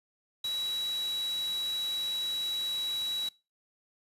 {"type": "tone in noise", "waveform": "sine", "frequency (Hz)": 3900, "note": "B7", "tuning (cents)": -23, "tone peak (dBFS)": -30, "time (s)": [0.44, 3.29], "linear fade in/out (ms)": 5, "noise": "white", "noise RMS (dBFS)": -44, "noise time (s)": [0.44, 3.29], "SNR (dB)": 11, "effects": ["noise-tail reverb RT60 0.3 s tail -23 dB re dry", "resampled to 32000 Hz"]}